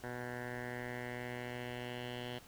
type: tone with low-pass filter sweep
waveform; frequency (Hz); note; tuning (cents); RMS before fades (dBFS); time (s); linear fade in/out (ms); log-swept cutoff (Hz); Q
10% pulse; 122.8; B2; -9; -43; 0.03-2.39; 10; 1500 to 3200; 3.1
effects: pink hiss -58 dBFS RMS until 2.47 s